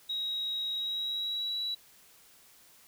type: tone with pitch glide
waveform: sine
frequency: 3811 to 3920 Hz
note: A#7 to B7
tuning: +38 to -14 cents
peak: -30 dBFS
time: 0.09-1.75 s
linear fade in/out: 10 ms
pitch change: +48 cents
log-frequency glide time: 0.71-1.6 s
effects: tanh soft clip ceiling -26 dBFS + white hiss -59 dBFS RMS until 2.87 s